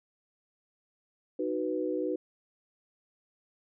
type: chord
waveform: sine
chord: B major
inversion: first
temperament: just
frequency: 308.7 / 370.4 / 493.9 Hz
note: D#4 / F#4 / B4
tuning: -14 / +2 / 0 cents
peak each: -33 dBFS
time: 1.39-2.16 s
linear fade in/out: 5 ms
effects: none